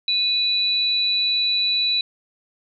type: tone pair together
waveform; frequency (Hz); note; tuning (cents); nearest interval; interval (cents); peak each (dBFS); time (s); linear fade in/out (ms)
sine; 2489 / 3951; D#7 / B7; 0 / 0; minor sixth; 800; -27 / -18; 0.08-2.01; 2
effects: none